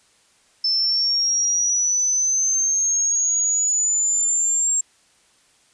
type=linear sweep; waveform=sine; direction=up; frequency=5274 to 7490 Hz; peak=-17 dBFS; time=0.64-4.81 s; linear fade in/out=5 ms; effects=white hiss -58 dBFS RMS until 5.73 s + resampled to 22050 Hz